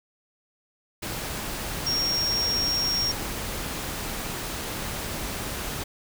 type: tone in noise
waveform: sine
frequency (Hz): 5570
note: F8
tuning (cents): -5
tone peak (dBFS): -23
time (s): 1.86-3.12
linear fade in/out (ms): 10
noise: pink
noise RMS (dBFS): -32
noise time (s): 1.02-5.84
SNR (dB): +6
effects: none